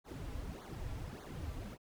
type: noise with flanger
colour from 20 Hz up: brown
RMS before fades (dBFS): -44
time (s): 0.04-1.78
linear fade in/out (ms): 50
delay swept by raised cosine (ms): 0.37 to 5.57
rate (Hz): 1.7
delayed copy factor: -0.9
effects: none